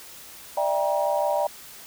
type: chord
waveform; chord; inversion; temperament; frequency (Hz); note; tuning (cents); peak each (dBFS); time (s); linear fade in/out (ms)
sine; E half-diminished seventh; third; just; 593.3 / 659.3 / 791.1 / 949.3; D5 / E5 / G5 / Bb5; +18 / 0 / +16 / +31; -24 / -29 / -27 / -28; 0.57-1.47; 5
effects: white hiss -44 dBFS RMS until 1.86 s